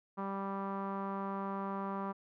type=tone with low-pass filter; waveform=sawtooth; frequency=196 Hz; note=G3; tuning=in tune; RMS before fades=-38 dBFS; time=0.17-2.13 s; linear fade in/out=20 ms; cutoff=1100 Hz; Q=4.6; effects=none